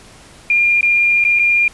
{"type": "tone with dropouts", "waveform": "sine", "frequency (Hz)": 2405, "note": "D7", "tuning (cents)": 41, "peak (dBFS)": -10, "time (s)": [0.5, 1.68], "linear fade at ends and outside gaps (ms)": 2, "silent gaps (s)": [[0.81, 0.829], [1.241, 1.249], [1.39, 1.394]], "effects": ["pink hiss -42 dBFS RMS until 1.73 s", "resampled to 24000 Hz"]}